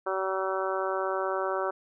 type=harmonic tone; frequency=190.3 Hz; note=F#3; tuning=49 cents sharp; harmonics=2 / 3 / 4 / 5 / 6 / 7 / 8; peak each=-32 / -32 / -36 / -36 / -36 / -35 / -40 dBFS; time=0.06-1.71 s; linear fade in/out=10 ms; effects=none